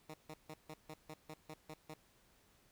10% pulse tone bursts, 155.56 Hz, D#3, in tune, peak -39 dBFS, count 10, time 0.09-1.94 s, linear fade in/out 5 ms, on 50 ms, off 150 ms, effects pink hiss -70 dBFS RMS until 2.71 s

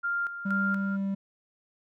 sine tone with tremolo, 1396.9 Hz, F6, in tune, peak -26 dBFS, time 0.03-0.97 s, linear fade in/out 20 ms, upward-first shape square, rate 2.1 Hz, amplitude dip 65%
triangle tone, 196 Hz, G3, in tune, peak -25 dBFS, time 0.45-1.15 s, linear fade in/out 10 ms
effects none

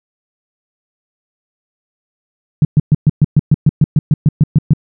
sine tone bursts, 150 Hz, D3, 37 cents sharp, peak -4 dBFS, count 15, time 2.62-4.735 s, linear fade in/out 2 ms, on 29 ms, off 120 ms, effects none

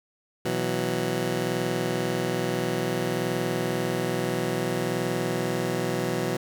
15% pulse chord, B suspended fourth, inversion none, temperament just, 123.47 / 164.63 / 185.21 Hz, B2 / E3 / F#3, 0 / -2 / +2 cents, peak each -24 dBFS, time 0.45-6.37 s, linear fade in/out 5 ms, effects none

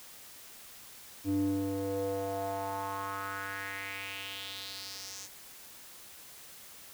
square tone with band-pass filter sweep, 98 Hz, G2, in tune, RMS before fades -36 dBFS, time 1.24-5.29 s, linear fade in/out 50 ms, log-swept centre 260 to 6700 Hz, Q 3.5, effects white hiss -51 dBFS RMS until 6.93 s

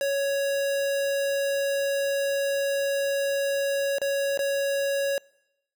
square tone with dropouts, 556 Hz, C#5, 5 cents sharp, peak -24 dBFS, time 0.01-5.18 s, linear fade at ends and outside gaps 1 ms, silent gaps 3.984-4.016 / 4.375-4.391 s, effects noise-tail reverb RT60 0.9 s tail -26 dB re dry

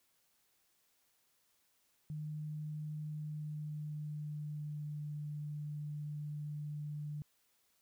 sine tone with pitch glide, 152.1 to 148.71 Hz, D#3 to D3, -39 to +22 cents, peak -39 dBFS, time 2.1-7.22 s, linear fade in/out 0 ms, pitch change -39 cents, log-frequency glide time 3.01-5.08 s, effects white hiss -75 dBFS RMS until 7.81 s

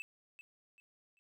triangle tone with echo, 2637 Hz, E7, in tune, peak -39 dBFS, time 0-0.02 s, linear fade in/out 0 ms, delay 390 ms, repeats 3, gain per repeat -10 dB, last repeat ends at 1.19 s, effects none

